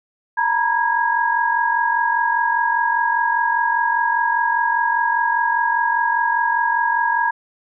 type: tone cluster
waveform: sine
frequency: 920 / 965 / 1646 Hz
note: A#5 / B5 / G#6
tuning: -23 / -40 / -16 cents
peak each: -20 dBFS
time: 0.37-7.31 s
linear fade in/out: 10 ms
effects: none